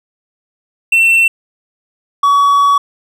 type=tone pair in turn; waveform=triangle; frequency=2696 / 1130.9 Hz; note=E7 / C#6; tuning=+38 / +34 cents; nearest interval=octave + minor third; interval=1504 cents; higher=first; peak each=-5 dBFS; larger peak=neither; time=0.92-1.28 / 2.23-2.78 s; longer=second; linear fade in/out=5 ms; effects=none